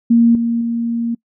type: tone with level steps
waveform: sine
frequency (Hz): 233.1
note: A#3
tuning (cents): 0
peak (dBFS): -7 / -14 / -16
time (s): 0.1-1.15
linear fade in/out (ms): 10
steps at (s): 0.35 / 0.61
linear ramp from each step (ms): 2
effects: noise-tail reverb RT60 0.1 s tail -25 dB re dry